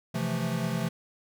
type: chord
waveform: square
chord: F major seventh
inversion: second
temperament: equal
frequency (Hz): 130.81 / 164.81 / 174.61 / 220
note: C3 / E3 / F3 / A3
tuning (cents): 0 / 0 / 0 / 0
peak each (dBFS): -34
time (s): 0.14-0.89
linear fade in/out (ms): 10
effects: none